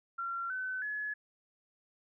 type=tone with pitch steps; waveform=sine; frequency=1371 / 1516 / 1700 Hz; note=F6 / F#6 / G#6; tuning=-32 / +42 / +40 cents; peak=-34 dBFS; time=0.18-1.14 s; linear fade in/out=10 ms; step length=320 ms; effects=none